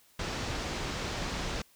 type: low-pass noise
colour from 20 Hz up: pink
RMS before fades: -35 dBFS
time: 0.19-1.62 s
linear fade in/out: 5 ms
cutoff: 6500 Hz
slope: 24 dB/octave
effects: white hiss -63 dBFS RMS until 1.75 s